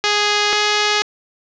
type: tone pair in turn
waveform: 5% pulse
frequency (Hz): 415.3 / 418.4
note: G#4 / G#4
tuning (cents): 0 / +13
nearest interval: unison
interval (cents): 13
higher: second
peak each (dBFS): -3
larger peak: neither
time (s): 0.04-0.53 / 0.53-1.02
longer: neither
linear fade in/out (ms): 0
effects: resampled to 16000 Hz + 7-bit